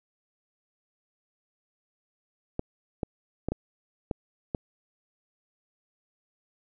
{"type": "clicks", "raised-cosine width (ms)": 2, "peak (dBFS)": -15, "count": 6, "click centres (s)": [2.594, 3.032, 3.486, 3.52, 4.112, 4.548], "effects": []}